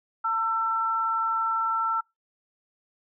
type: tone pair together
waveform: sine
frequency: 903 / 1339.4 Hz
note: A5 / E6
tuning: +45 / +27 cents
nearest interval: perfect fifth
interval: 682 cents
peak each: -29 / -24 dBFS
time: 0.24-2.01 s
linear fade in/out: 10 ms
effects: noise-tail reverb RT60 0.2 s tail -26 dB re dry